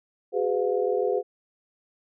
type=tone cluster; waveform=sine; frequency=377.1 / 416.7 / 504 / 712 Hz; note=F#4 / G#4 / B4 / F5; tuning=+33 / +6 / +35 / +33 cents; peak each=-28 / -26 / -26 / -33 dBFS; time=0.32-1.23 s; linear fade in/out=50 ms; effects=none